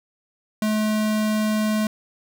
square tone, 214.7 Hz, A3, 42 cents flat, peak -20 dBFS, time 0.62-1.87 s, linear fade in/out 2 ms, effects none

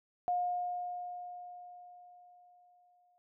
sine tone with exponential decay, 714 Hz, F5, 38 cents sharp, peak -28 dBFS, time 0.28-3.18 s, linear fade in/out 0 ms, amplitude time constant 630 ms, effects none

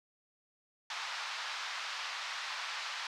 pink band-pass noise, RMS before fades -40 dBFS, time 0.9-3.07 s, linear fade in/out 2 ms, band 940 to 5300 Hz, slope 24 dB/octave, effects none

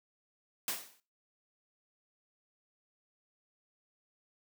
white noise with exponential decay, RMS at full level -32 dBFS, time 0.68-1 s, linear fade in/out 1 ms, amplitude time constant 69 ms, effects noise-tail reverb RT60 0.3 s tail -17 dB re dry + high-pass 200 Hz 12 dB/octave

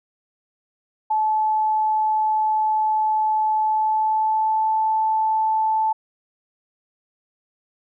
sine tone with pitch glide, 865 to 875.6 Hz, A5 to A5, -30 to -9 cents, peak -17 dBFS, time 1.1-5.93 s, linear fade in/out 10 ms, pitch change +21 cents, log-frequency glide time 3.59-4.73 s, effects none

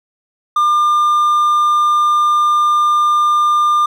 triangle tone, 1200 Hz, D6, 37 cents sharp, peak -8 dBFS, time 0.56-3.86 s, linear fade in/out 5 ms, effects none

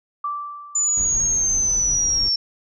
sine tone with exponential decay, 1168 Hz, D6, 10 cents flat, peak -21 dBFS, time 0.24-1.35 s, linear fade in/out 5 ms, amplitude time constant 240 ms
sine linear sweep, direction down, 7040 to 5410 Hz, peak -17 dBFS, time 0.75-2.36 s, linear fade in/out 5 ms
brown noise, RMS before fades -32 dBFS, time 0.97-2.29 s, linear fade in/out 0 ms
effects none

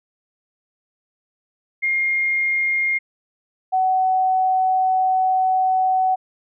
sine tone pair in turn, 2127 / 750.6 Hz, C7 / F#5, +28 / +25 cents, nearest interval octave + tritone, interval 1803 cents, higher first, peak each -17 / -15 dBFS, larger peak second, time 1.82-2.99 / 3.72-6.16 s, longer second, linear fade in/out 20 ms, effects none

